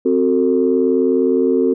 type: chord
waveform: sine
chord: F# diminished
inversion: second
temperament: equal with one note detuned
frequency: 261.6 / 370 / 449.5 Hz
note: C4 / F#4 / A4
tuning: 0 / 0 / +37 cents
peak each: -16 dBFS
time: 0.05-1.74 s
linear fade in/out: 10 ms
effects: tanh soft clip ceiling -3 dBFS